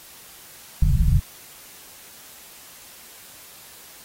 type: low-pass noise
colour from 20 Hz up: pink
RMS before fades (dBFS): -17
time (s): 0.82-1.2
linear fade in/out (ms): 5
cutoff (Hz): 160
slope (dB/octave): 48
effects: white hiss -45 dBFS RMS until 4.04 s + AAC 48 kbps